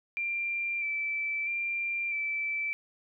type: tone with vibrato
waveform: sine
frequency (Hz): 2349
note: D7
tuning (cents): 0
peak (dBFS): -29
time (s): 0.17-2.73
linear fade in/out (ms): 0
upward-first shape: square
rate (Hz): 0.77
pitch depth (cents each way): 20
effects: none